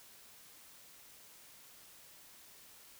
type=silence; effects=white hiss -58 dBFS RMS until 2.99 s